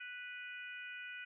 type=harmonic tone with a mistuned harmonic; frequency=493.9 Hz; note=B4; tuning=in tune; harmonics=3 / 4 / 5 / 6; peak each=-47 / -53 / -49 / -56 dBFS; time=0-1.25 s; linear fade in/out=10 ms; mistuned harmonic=6; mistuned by=-18 cents; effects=none